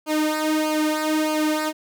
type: tone with flanger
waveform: sawtooth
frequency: 308.5 Hz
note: D#4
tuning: 15 cents flat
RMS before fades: -22 dBFS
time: 0.06-1.73 s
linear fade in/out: 50 ms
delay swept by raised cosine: 0.53 to 2.93 ms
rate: 1.6 Hz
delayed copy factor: -0.75
effects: none